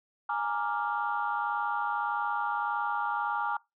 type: chord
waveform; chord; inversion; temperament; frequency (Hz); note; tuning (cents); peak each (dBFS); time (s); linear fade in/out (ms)
sine; Bb dominant seventh; third; equal; 830.6 / 932.3 / 1174.7 / 1396.9; Ab5 / Bb5 / D6 / F6; 0 / 0 / 0 / 0; -32 / -33 / -34 / -34; 0.29-3.57; 5
effects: noise-tail reverb RT60 0.2 s tail -22 dB re dry + tanh soft clip ceiling -19 dBFS